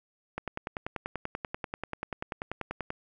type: click train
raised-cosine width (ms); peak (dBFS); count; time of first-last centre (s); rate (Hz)
0.5; -18; 27; 0.38-2.904; 10.3
effects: none